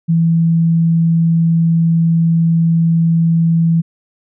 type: tone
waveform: sine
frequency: 165.5 Hz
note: E3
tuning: 7 cents sharp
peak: -9 dBFS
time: 0.08-3.82 s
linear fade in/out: 20 ms
effects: none